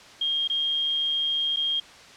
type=tone with dropouts; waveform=sine; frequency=3227 Hz; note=G7; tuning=50 cents sharp; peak=-22 dBFS; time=0.21-1.8 s; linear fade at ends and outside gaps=5 ms; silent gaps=0.476-0.498 / 1.562-1.569 s; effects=white hiss -47 dBFS RMS until 2.16 s + low-pass 5000 Hz 12 dB/octave